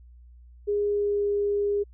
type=tone with pitch glide; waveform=sine; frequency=410.9 to 407.6 Hz; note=G#4 to G#4; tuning=-18 to -32 cents; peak=-22 dBFS; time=0.67-1.84 s; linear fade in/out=20 ms; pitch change=-14 cents; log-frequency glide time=0.87-1.25 s; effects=added 60 Hz sine -47 dBFS peak until 1.93 s